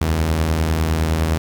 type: beating tone pair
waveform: sawtooth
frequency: 70.5 / 80.4 Hz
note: C#2 / E2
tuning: +30 / -43 cents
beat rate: 9.9 Hz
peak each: -21 / -13 dBFS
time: 0.01-1.38 s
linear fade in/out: 5 ms
effects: 8-bit